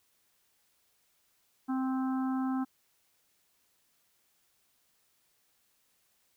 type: harmonic tone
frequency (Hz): 261.6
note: C4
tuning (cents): 0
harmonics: 1 / 3 / 4 / 5 / 6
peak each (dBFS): -29 / -40 / -44 / -44 / -51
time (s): 1.68-2.65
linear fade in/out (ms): 20
effects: white hiss -72 dBFS RMS until 6.36 s